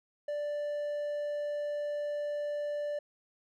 triangle tone, 587.3 Hz, D5, in tune, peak -30 dBFS, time 0.28-2.99 s, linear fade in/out 5 ms, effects none

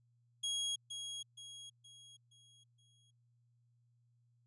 sawtooth tone with echo, 3300 Hz, G#7, 12 cents flat, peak -32 dBFS, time 0.43-0.76 s, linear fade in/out 10 ms, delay 470 ms, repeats 5, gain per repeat -7 dB, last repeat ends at 3.11 s, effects added 119 Hz sine -70 dBFS peak until 4.46 s + resampled to 24000 Hz

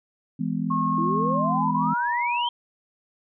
sine chord, E major, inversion none, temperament equal with one note detuned, 164.81 / 207.7 / 251 Hz, E3 / G#3 / B3, 0 / 0 / +28 cents, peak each -28 dBFS, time 0.39-1.94 s, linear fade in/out 10 ms
sine tone with pitch glide, 1084 to 960.2 Hz, C#6 to B5, -39 to -49 cents, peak -23 dBFS, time 0.7-2.49 s, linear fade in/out 10 ms, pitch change -210 cents, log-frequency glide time 1.31-1.86 s
sine exponential sweep, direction up, 311.1 to 3214 Hz, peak -27 dBFS, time 0.98-2.49 s, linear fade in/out 2 ms
effects none

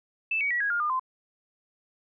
sine tone with pitch steps, 2637 / 2256 / 1930.4 / 1651.6 / 1413.1 / 1209.1 / 1034.5 Hz, E7 / C#7 / B6 / G#6 / F6 / D#6 / C6, 0 / +30 / -40 / -10 / +20 / -50 / -20 cents, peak -24 dBFS, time 0.31-0.996 s, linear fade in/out 5 ms, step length 98 ms, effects none

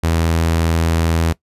sawtooth tone, 82.4 Hz, E2, in tune, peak -10 dBFS, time 0.03-1.33 s, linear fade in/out 10 ms, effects noise-tail reverb RT60 0.1 s tail -20 dB re dry + resampled to 32000 Hz

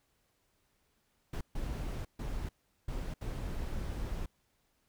brown noise bursts at uneven times, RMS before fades -37 dBFS, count 5, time 1.33-1.41 / 1.55-2.05 / 2.19-2.49 / 2.88-3.14 / 3.21-4.26 s, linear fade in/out 5 ms, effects pink hiss -75 dBFS RMS until 4.88 s

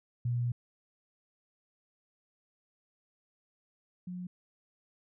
sine tone pair in turn, 120.8 / 180.11 Hz, B2 / F#3, -38 / -46 cents, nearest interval perfect fifth, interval 692 cents, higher second, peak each -28 / -37 dBFS, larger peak first, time 0.25-0.52 / 4.07-4.27 s, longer first, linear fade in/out 5 ms, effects none

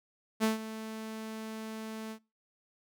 sawtooth tone with ADSR envelope, 220 Hz, A3, in tune, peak -20 dBFS, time 0.4-2.19 s, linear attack 37 ms, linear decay 140 ms, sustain -15 dB, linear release 78 ms, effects noise-tail reverb RT60 0.3 s tail -25 dB re dry

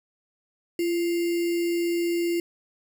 sine tone with sample-and-hold, 342.3 Hz, F4, 35 cents flat, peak -22 dBFS, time 0.79-2.4 s, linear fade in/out 2 ms, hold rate 2450 Hz, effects none

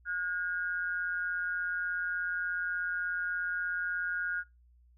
sine tone pair together, 1442.4 / 1619 Hz, F#6 / G#6, -45 / -45 cents, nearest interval major second, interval 200 cents, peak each -32 / -36 dBFS, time 0.05-4.44 s, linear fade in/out 50 ms, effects noise-tail reverb RT60 0.2 s tail -20 dB re dry + added 60 Hz sine -59 dBFS peak until 4.97 s

